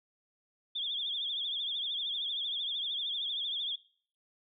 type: tone with vibrato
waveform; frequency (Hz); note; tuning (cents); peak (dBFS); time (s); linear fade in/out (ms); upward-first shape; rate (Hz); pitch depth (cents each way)
sine; 3418; G#7; +49; -32; 0.75-3.76; 10; triangle; 13; 120
effects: noise-tail reverb RT60 0.5 s tail -20 dB re dry